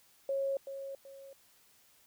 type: tone with echo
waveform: sine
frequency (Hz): 547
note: C#5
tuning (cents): -23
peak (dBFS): -30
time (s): 0.29-0.57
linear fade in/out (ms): 2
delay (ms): 380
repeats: 2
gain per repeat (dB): -9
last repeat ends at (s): 1.33
effects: white hiss -65 dBFS RMS until 2.06 s

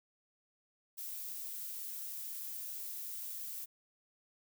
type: noise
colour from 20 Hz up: violet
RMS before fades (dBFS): -43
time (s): 0.97-3.66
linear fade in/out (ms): 20
effects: none

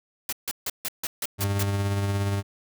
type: noise bursts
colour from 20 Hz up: white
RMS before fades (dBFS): -29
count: 8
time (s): 0.29-1.628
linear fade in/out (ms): 2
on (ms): 36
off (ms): 150
type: tone with tremolo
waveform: 40% pulse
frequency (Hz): 100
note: G2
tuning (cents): +35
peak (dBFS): -21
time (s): 1.38-2.43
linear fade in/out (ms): 50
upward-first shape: triangle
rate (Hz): 17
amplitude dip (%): 35
effects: none

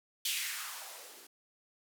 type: noise with band-pass filter sweep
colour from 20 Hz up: violet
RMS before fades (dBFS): -40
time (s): 0.25-1.27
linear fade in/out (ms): 5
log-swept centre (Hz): 3200 to 280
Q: 2.2
effects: none

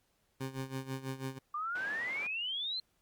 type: tone with tremolo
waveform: 20% pulse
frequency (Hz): 132.9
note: C3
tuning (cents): +27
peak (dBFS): -30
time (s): 0.4-1.39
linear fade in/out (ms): 10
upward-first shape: sine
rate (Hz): 6.1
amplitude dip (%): 80
type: exponential sweep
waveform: sine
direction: up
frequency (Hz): 1173 to 4200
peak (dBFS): -34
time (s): 1.54-2.8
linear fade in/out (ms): 5
type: band-pass noise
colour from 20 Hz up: white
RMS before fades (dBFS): -48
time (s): 1.75-2.27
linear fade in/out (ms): 5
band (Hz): 180 to 1800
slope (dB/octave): 12
effects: pink hiss -75 dBFS RMS until 3.01 s + Opus 48 kbps

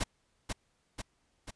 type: noise with echo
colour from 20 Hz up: pink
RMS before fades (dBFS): -31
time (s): 0-0.04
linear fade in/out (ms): 10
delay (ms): 490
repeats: 3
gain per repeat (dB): -4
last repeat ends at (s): 1.51
effects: pink hiss -74 dBFS RMS until 1.55 s + resampled to 22050 Hz

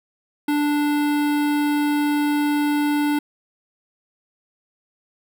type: tone with notch filter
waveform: square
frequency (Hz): 293.7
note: D4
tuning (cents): 0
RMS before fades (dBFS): -20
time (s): 0.48-3.19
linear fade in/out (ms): 5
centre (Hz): 6300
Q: 0.97
effects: none

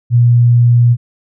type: tone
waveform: sine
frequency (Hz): 120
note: B2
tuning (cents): -49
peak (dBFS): -5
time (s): 0.1-0.97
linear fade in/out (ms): 50
effects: none

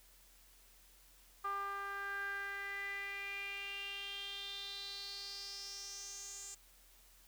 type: tone with band-pass filter sweep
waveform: sawtooth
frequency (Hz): 398.1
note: G4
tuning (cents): +27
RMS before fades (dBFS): -44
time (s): 1.44-6.55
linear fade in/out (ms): 10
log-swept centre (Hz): 1200 to 7300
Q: 6.4
effects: added 43 Hz sine -66 dBFS peak until 7.27 s + white hiss -65 dBFS RMS until 7.27 s

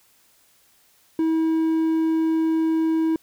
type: tone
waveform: triangle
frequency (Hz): 322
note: E4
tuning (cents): -41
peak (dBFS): -16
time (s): 1.19-3.16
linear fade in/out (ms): 2
effects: white hiss -59 dBFS RMS until 3.22 s

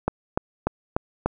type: click train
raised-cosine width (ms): 1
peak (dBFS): -7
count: 5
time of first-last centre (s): 0.08-1.26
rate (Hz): 3.39
effects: none

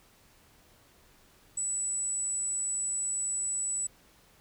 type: tone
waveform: sine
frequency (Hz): 7902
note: B8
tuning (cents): 0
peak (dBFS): -29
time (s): 1.57-3.87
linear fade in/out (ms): 5
effects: pink hiss -61 dBFS RMS until 4.4 s

